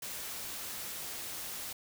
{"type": "noise", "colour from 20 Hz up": "white", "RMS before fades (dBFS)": -41, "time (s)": [0.02, 1.73], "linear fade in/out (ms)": 5, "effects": []}